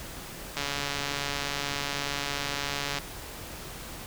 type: click train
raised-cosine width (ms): 0.2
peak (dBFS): -13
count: 344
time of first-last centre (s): 0.57-2.985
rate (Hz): 142
effects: pink hiss -41 dBFS RMS until 4.06 s